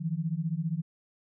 sine beating tone pair, 155.56 / 170.56 Hz, D#3 / F3, 0 / -41 cents, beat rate 15 Hz, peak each -31 dBFS, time 0-0.82 s, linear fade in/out 20 ms, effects none

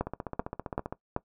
two click trains, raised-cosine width 1 ms, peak -20 / -14 dBFS, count 14 / 4, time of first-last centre 0.07-0.925 / 0.01-1.164 s, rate 15.2 / 2.6 Hz, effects noise-tail reverb RT60 0.1 s tail -19 dB re dry

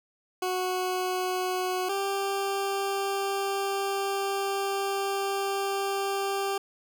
20% pulse tone pair in turn, 367.8 / 394 Hz, F#4 / G4, -10 / +9 cents, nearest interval minor second, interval 119 cents, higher second, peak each -22 / -22 dBFS, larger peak neither, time 0.42-1.89 / 1.89-6.58 s, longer second, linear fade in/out 5 ms, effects none

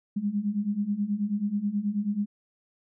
sine beating tone pair, 199.6 / 208.9 Hz, G3 / G#3, +32 / +10 cents, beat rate 9.3 Hz, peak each -30 / -27 dBFS, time 0.16-2.26 s, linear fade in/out 10 ms, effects none

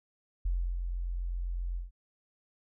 sine tone with ADSR envelope, 43.87 Hz, F1, 9 cents sharp, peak -26 dBFS, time 0.45-1.91 s, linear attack 8 ms, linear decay 310 ms, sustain -5 dB, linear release 150 ms, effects none

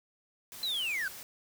white noise, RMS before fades -46 dBFS, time 0.52-1.23 s, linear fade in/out 0 ms
triangle linear sweep, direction down, 4094 to 1468 Hz, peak -29 dBFS, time 0.63-1.08 s, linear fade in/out 2 ms
effects none

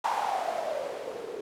violet noise with low-pass filter sweep, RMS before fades -32 dBFS, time 0.04-1.41 s, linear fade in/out 5 ms, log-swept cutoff 910 to 410 Hz, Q 8, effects none

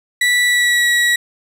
35% pulse tone with pitch glide, 1959 to 1924.2 Hz, B6 to B6, -15 to -46 cents, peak -10 dBFS, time 0.21-1.16 s, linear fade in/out 5 ms, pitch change -31 cents, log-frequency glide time 0.45-0.89 s, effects low-pass 12000 Hz 12 dB/octave + 8-bit

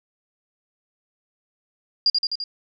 sine tone with echo, 4819 Hz, D8, 44 cents sharp, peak -14 dBFS, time 2.06-2.1 s, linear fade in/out 2 ms, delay 85 ms, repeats 4, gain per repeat -3 dB, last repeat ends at 2.44 s, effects none

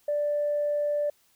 sine tone, 587.3 Hz, D5, in tune, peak -23 dBFS, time 0.08-1.1 s, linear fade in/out 5 ms, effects tanh soft clip ceiling -19 dBFS + white hiss -65 dBFS RMS until 1.35 s

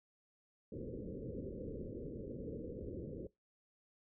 white low-pass noise, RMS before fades -45 dBFS, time 0.72-3.27 s, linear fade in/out 2 ms, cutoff 530 Hz, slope 96 dB/octave, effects noise-tail reverb RT60 0.2 s tail -22 dB re dry

